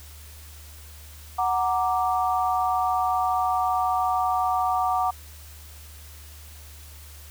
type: chord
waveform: sine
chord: Gb augmented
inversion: none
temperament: equal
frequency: 740 / 932.3 / 1174.7 Hz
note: Gb5 / Bb5 / D6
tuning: 0 / 0 / 0 cents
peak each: -23 / -28 / -26 dBFS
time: 1.38-5.11 s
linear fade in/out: 10 ms
effects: added 75 Hz sine -43 dBFS peak until 7.3 s + white hiss -48 dBFS RMS until 7.3 s